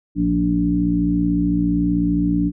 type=harmonic tone with a mistuned harmonic; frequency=58.27 Hz; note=A#1; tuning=in tune; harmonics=1 / 2 / 3 / 4 / 5; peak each=-26 / -30 / -20 / -29 / -18 dBFS; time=0.15-2.52 s; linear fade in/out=50 ms; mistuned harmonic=3; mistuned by=+27 cents; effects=none